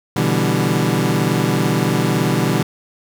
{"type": "chord", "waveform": "25% pulse", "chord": "E minor seventh", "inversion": "second", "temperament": "equal", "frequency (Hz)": [123.47, 146.83, 164.81, 196], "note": ["B2", "D3", "E3", "G3"], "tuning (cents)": [0, 0, 0, 0], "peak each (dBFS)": -17, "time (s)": [0.16, 2.63], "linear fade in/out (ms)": 5, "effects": []}